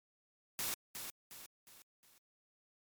white noise with echo, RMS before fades -38 dBFS, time 0.59-0.74 s, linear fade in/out 0 ms, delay 360 ms, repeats 4, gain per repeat -7 dB, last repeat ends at 2.18 s, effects MP3 96 kbps

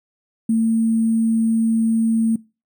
sine tone with sample-and-hold, 225.6 Hz, A3, 44 cents sharp, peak -14 dBFS, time 0.49-2.36 s, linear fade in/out 5 ms, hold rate 8820 Hz, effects noise-tail reverb RT60 0.3 s tail -23 dB re dry

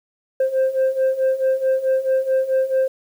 sine beating tone pair, 523.3 / 527.9 Hz, C5 / C5, 0 / +15 cents, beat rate 4.6 Hz, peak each -19 / -16 dBFS, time 0.4-2.88 s, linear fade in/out 5 ms, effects tanh soft clip ceiling -13 dBFS + 8-bit

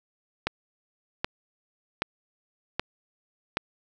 click train, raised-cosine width 0.3 ms, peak -9 dBFS, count 5, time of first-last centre 0.47-3.571 s, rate 1.29 Hz, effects none

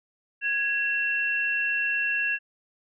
sine tone pair together, 1661.2 / 2712 Hz, G#6 / E7, 0 / +49 cents, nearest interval minor sixth, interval 849 cents, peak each -26 dBFS, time 0.41-2.39 s, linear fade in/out 50 ms, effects none

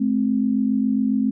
sine tone pair together, 214.3 / 261.6 Hz, A3 / C4, -45 / 0 cents, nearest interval minor third, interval 345 cents, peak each -20 dBFS, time 0-1.31 s, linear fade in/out 10 ms, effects none

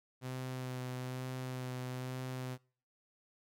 sawtooth tone with vibrato, 127.8 Hz, C3, 40 cents flat, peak -35 dBFS, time 0.21-2.58 s, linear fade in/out 50 ms, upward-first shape sine, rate 1.1 Hz, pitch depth 15 cents each way, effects noise-tail reverb RT60 0.5 s tail -26 dB re dry

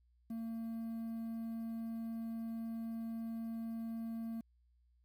triangle tone with quantisation, 227.3 Hz, A#3, 43 cents flat, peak -37 dBFS, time 0.3-4.41 s, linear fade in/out 5 ms, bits 11, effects added 60 Hz sine -68 dBFS peak until 5.04 s

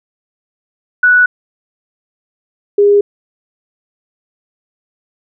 sine tone pair in turn, 1476 / 407.5 Hz, F#6 / G#4, -5 / -33 cents, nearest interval octave + minor seventh, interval 2228 cents, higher first, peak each -5 dBFS, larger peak neither, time 1.03-1.26 / 2.78-3.01 s, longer neither, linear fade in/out 5 ms, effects none

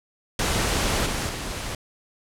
pink noise with level steps, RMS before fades -23 / -27 / -31 dBFS, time 0.39-1.75 s, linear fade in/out 2 ms, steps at 1.06 / 1.29 s, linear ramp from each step 2 ms, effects low-pass 10000 Hz 12 dB/octave

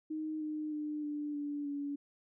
sine tone with pitch steps, 311.1 / 305.8 / 300.5 / 295.3 / 290.3 / 285.3 Hz, D#4 / D#4 / D4 / D4 / D4 / C#4, 0 / -30 / +40 / +10 / -20 / +50 cents, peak -35 dBFS, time 0.1-1.96 s, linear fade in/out 10 ms, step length 310 ms, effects none

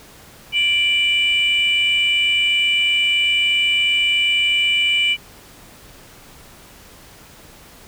sine tone pair together, 2349 / 2963 Hz, D7 / F#7, 0 / +2 cents, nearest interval major third, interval 402 cents, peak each -16 dBFS, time 0.52-5.17 s, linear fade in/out 50 ms, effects tanh soft clip ceiling -9 dBFS + pink hiss -44 dBFS RMS until 7.87 s

